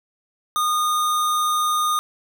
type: tone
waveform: square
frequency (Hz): 1226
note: D#6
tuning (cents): -26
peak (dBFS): -19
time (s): 0.56-1.99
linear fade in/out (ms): 0
effects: none